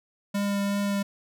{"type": "tone with vibrato", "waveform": "square", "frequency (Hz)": 201, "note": "G3", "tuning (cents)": 44, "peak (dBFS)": -25, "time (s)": [0.34, 1.03], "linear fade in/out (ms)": 10, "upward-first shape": "triangle", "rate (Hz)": 2.7, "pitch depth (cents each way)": 11, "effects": []}